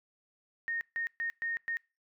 sine tone bursts at uneven times, 1847 Hz, A#6, 16 cents flat, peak -31 dBFS, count 5, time 0.68-0.81 / 0.96-1.07 / 1.2-1.3 / 1.42-1.57 / 1.68-1.77 s, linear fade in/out 0 ms, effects noise-tail reverb RT60 0.3 s tail -25 dB re dry

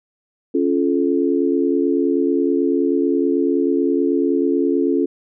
sine chord, Db augmented, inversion none, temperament just, 277.2 / 346.5 / 433.1 Hz, Db4 / F4 / A4, 0 / -14 / -27 cents, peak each -18 / -19 / -21 dBFS, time 0.54-5.06 s, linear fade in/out 10 ms, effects none

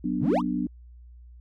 sine chord, B minor, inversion second, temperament just, 185.21 / 246.9 / 296.3 Hz, F#3 / B3 / D4, +2 / 0 / +15 cents, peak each -30 / -28 / -29 dBFS, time 0.04-0.67 s, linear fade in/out 5 ms
triangle exponential sweep, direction up, 92.4 to 1311 Hz, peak -19 dBFS, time 0.2-0.42 s, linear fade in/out 50 ms
effects added 60 Hz sine -45 dBFS peak until 1.4 s

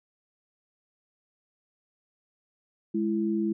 sine tone pair together, 209.2 / 333.3 Hz, G#3 / E4, +13 / +19 cents, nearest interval minor sixth, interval 806 cents, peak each -27 dBFS, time 2.94-3.53 s, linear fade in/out 10 ms, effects none

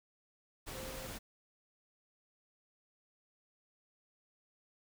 sine tone in noise, 523.3 Hz, C5, in tune, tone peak -48 dBFS, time 0.73-1.08 s, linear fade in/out 20 ms, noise pink, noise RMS -45 dBFS, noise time 0.66-1.19 s, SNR -6 dB, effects none

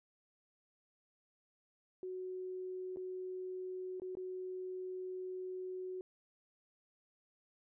sine tone with dropouts, 370 Hz, F#4, in tune, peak -40 dBFS, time 2.03-6.01 s, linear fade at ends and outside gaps 1 ms, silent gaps 2.961-2.97 / 3.999-4.019 / 4.152-4.17 s, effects none

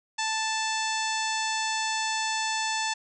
harmonic tone, 880 Hz, A5, in tune, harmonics 1 / 2 / 3 / 4 / 5 / 6 / 7 / 8 / 9, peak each -30 / -33 / -35 / -36 / -37 / -38 / -38 / -39 / -40 dBFS, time 0.18-2.94 s, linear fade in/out 10 ms, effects none

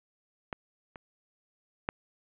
clicks, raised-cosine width 0.5 ms, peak -19 / -28 / -14 dBFS, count 3, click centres 0.528 / 0.958 / 1.889 s, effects resampled to 8000 Hz + 9-bit

